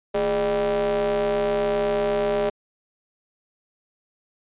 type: ring-modulated tone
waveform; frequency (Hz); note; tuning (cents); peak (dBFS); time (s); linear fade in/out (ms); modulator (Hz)
square; 94.6; F#2; +39; -18; 0.14-2.5; 10; 507
effects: resampled to 8000 Hz